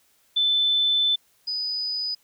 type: tone pair in turn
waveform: sine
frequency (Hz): 3520 / 4978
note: A7 / D#8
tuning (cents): 0 / 0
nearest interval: tritone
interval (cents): 600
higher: second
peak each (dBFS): -18 / -25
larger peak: first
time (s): 0.36-1.16 / 1.47-2.15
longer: first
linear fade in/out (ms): 10
effects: white hiss -63 dBFS RMS until 2.23 s